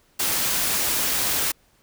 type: noise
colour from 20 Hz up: white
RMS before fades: -23 dBFS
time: 0.19-1.52 s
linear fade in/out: 10 ms
effects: pink hiss -61 dBFS RMS until 1.82 s